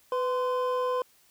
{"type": "tone pair together", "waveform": "triangle", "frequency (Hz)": [500, 1034.1], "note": ["B4", "C6"], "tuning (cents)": [21, -21], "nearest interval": "octave + minor second", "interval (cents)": 1258, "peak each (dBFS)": [-25, -28], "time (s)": [0.12, 1.02], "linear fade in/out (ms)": 2, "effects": ["white hiss -62 dBFS RMS until 1.3 s"]}